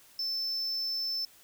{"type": "tone", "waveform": "triangle", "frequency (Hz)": 5290, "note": "E8", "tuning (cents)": 5, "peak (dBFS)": -29, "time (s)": [0.19, 1.25], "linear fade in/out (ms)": 2, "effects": ["white hiss -58 dBFS RMS until 1.43 s"]}